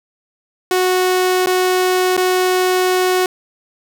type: tone with dropouts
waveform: sawtooth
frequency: 367.9 Hz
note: F#4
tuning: 10 cents flat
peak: -9 dBFS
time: 0.71-3.26 s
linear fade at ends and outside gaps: 2 ms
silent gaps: 1.461-1.47 / 2.168-2.176 s
effects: 7-bit